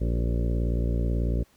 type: harmonic tone with a mistuned harmonic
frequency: 58.27 Hz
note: A#1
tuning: in tune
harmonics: 1 / 2 / 3 / 4 / 5 / 6 / 7 / 8 / 9 / 10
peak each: -24 / -30 / -34 / -36 / -38 / -40 / -41 / -42 / -43 / -44 dBFS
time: 0-1.44 s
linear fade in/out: 20 ms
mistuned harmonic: 6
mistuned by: +40 cents
effects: pink hiss -62 dBFS RMS until 1.56 s